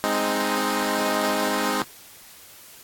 10% pulse chord, Ab major, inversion none, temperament equal, 207.7 / 261.6 / 311.1 Hz, Ab3 / C4 / Eb4, 0 / 0 / 0 cents, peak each -18 dBFS, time 0.04-1.82 s, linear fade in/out 0 ms, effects white hiss -47 dBFS RMS until 2.83 s + AAC 64 kbps

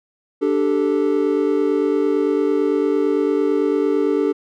triangle chord, D suspended fourth, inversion none, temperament just, 293.7 / 391.6 / 440.5 Hz, D4 / G4 / A4, 0 / -2 / +2 cents, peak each -18 dBFS, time 0.41-4.33 s, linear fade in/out 20 ms, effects none

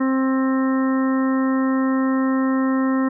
harmonic tone, 263.9 Hz, C4, 15 cents sharp, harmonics 1 / 2 / 3 / 4 / 5 / 6 / 7, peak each -17 / -28 / -37 / -29 / -32 / -41 / -33 dBFS, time 0-3.09 s, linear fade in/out 10 ms, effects none

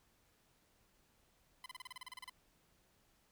15% pulse tone bursts, 1016 Hz, B5, 49 cents sharp, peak -40 dBFS, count 13, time 1.64-2.296 s, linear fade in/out 2 ms, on 20 ms, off 33 ms, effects pink hiss -73 dBFS RMS until 3.31 s

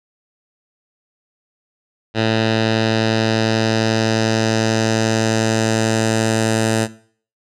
10% pulse tone with low-pass filter sweep, 111.3 Hz, A2, 20 cents sharp, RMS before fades -17 dBFS, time 2.14-6.88 s, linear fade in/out 50 ms, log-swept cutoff 3800 to 8800 Hz, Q 1.9, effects noise-tail reverb RT60 0.5 s tail -18 dB re dry

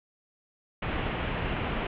pink low-pass noise, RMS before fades -31 dBFS, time 0.82-1.87 s, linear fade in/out 5 ms, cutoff 3100 Hz, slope 48 dB/octave, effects none

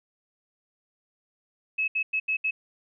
sine tone bursts at uneven times, 2582 Hz, E7, 37 cents flat, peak -23 dBFS, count 5, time 1.78-1.88 / 1.95-2.03 / 2.13-2.2 / 2.28-2.37 / 2.44-2.51 s, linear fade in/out 10 ms, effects none

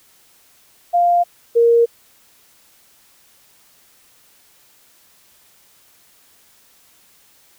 sine tone pair in turn, 698.5 / 467.4 Hz, F5 / A#4, 0 / +5 cents, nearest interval perfect fifth, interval 695 cents, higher first, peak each -11 / -9 dBFS, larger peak second, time 0.93-1.24 / 1.55-1.86 s, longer neither, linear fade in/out 20 ms, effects white hiss -53 dBFS RMS until 7.58 s

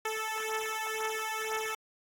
10% pulse beating tone pair, 437.2 / 439.2 Hz, A4 / A4, -11 / -3 cents, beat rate 2 Hz, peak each -27 dBFS, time 0.05-1.75 s, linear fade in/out 5 ms, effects AAC 64 kbps

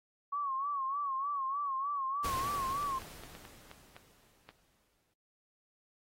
sine tone with vibrato, 1108.7 Hz, C#6, in tune, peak -32 dBFS, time 0.32-2.99 s, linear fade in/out 10 ms, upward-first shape sine, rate 3.3 Hz, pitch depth 87 cents each way
pink noise with exponential decay, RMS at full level -39 dBFS, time 2.24-5.14 s, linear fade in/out 5 ms, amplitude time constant 630 ms
clicks, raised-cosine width 0.3 ms, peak -33 dBFS, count 9, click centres 2.395 / 2.828 / 3.019 / 3.236 / 3.351 / 3.452 / 3.714 / 3.965 / 4.49 s
effects AAC 48 kbps

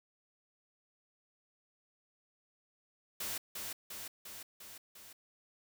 white noise with echo, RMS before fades -39 dBFS, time 3.2-3.38 s, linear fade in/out 5 ms, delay 350 ms, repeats 5, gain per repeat -3 dB, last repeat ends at 5.13 s, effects none

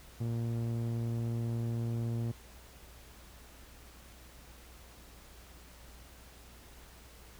sawtooth tone with low-pass filter, 116.3 Hz, A#2, 4 cents flat, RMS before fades -34 dBFS, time 0.2-2.32 s, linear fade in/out 10 ms, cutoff 390 Hz, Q 0.5, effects added 60 Hz sine -55 dBFS peak until 7.39 s + pink hiss -56 dBFS RMS until 7.39 s

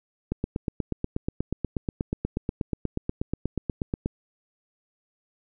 click train, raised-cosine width 3 ms, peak -13 dBFS, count 32, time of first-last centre 0.32-4.059 s, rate 8.29 Hz, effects none

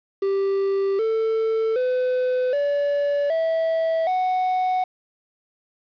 triangle tone with pitch steps, 392 / 445.1 / 505.4 / 573.9 / 651.7 / 740 Hz, G4 / A4 / B4 / D5 / E5 / F#5, 0 / +20 / +40 / -40 / -20 / 0 cents, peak -17 dBFS, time 0.22-4.84 s, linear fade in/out 5 ms, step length 770 ms, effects resampled to 11025 Hz + 8-bit

